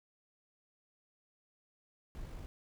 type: noise with amplitude modulation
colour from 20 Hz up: brown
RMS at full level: -43 dBFS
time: 2.15-2.46 s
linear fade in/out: 0 ms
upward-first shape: sine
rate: 50.9 Hz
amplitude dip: 35%
effects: none